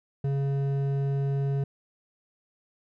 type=tone with hard clipping; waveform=triangle; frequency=138.59 Hz; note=C#3; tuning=in tune; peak=-26 dBFS; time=0.24-1.64 s; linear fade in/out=5 ms; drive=12 dB; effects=none